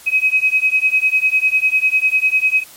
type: beating tone pair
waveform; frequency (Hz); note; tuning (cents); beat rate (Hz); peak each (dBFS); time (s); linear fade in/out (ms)
sine; 2531 / 2541; D#7 / D#7; +29 / +36; 10; -15; 0.06-2.64; 20
effects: white hiss -41 dBFS RMS until 2.76 s + MP3 64 kbps